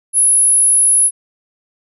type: tone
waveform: sine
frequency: 10548 Hz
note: E9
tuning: in tune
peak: -8 dBFS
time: 0.13-1.11 s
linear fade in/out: 50 ms
effects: none

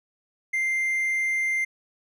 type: tone with hard clipping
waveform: triangle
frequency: 2093 Hz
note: C7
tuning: in tune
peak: -23 dBFS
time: 0.53-1.65 s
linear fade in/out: 10 ms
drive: 5 dB
effects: none

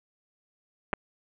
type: clicks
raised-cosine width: 0.5 ms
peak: -12 dBFS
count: 2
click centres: 0.931 / 0.936 s
effects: resampled to 8000 Hz + 7-bit

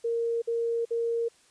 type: tone bursts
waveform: sine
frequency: 464.4 Hz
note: A#4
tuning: 7 cents flat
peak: -25 dBFS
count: 3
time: 0.04-1.286 s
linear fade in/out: 10 ms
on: 380 ms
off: 53 ms
effects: white hiss -61 dBFS RMS until 1.5 s + resampled to 22050 Hz

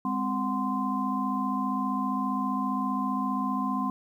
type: tone cluster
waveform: sine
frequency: 204.7 / 259.8 / 740 / 1038 Hz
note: G#3 / C4 / F#5 / C6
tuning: -25 / -12 / 0 / -14 cents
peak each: -31 / -30 / -38 / -30 dBFS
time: 0.05-3.9 s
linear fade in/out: 2 ms
effects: 10-bit

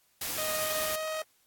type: noise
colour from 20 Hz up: white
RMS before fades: -34 dBFS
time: 0.21-0.96 s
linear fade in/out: 5 ms
type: tone with pitch glide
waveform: sawtooth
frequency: 622.3 to 628.8 Hz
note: D#5 to D#5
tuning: 0 to +18 cents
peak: -28 dBFS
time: 0.38-1.22 s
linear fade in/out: 2 ms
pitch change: +18 cents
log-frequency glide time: 0.93-1 s
effects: white hiss -68 dBFS RMS until 1.46 s + AAC 64 kbps

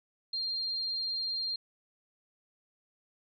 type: tone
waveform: sine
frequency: 4195 Hz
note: C8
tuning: 4 cents sharp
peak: -31 dBFS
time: 0.33-1.56 s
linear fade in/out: 5 ms
effects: none

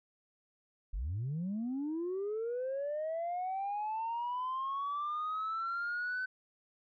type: linear sweep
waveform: sine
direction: up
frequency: 38.07 to 1522 Hz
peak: -32 dBFS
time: 0.93-6.26 s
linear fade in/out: 10 ms
effects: tanh soft clip ceiling -31 dBFS

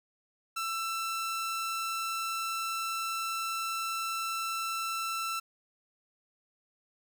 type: tone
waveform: sawtooth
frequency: 1335 Hz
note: E6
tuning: 22 cents sharp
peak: -28 dBFS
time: 0.56-5.4 s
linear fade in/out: 10 ms
effects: none

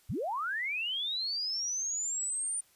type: linear sweep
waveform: sine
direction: up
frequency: 59.4 to 9180 Hz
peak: -31 dBFS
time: 0.09-2.61 s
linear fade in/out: 10 ms
effects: white hiss -65 dBFS RMS until 2.75 s + resampled to 32000 Hz

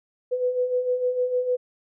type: beating tone pair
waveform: sine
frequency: 493.9 / 500.5 Hz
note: B4 / B4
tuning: 0 / +23 cents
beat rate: 6.6 Hz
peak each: -29 / -22 dBFS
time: 0.31-1.57 s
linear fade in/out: 20 ms
effects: none

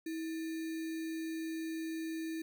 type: tone with sample-and-hold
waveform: sine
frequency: 323 Hz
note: E4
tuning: 35 cents flat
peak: -36 dBFS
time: 0.06-2.42 s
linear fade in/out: 5 ms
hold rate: 2100 Hz
effects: none

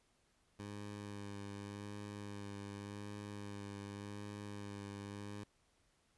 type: tone with vibrato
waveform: 15% pulse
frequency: 101.8 Hz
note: G#2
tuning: 34 cents flat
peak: -39 dBFS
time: 0.59-5.44 s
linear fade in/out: 5 ms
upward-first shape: sine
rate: 0.87 Hz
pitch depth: 20 cents each way
effects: pink hiss -75 dBFS RMS until 6.17 s + resampled to 24000 Hz

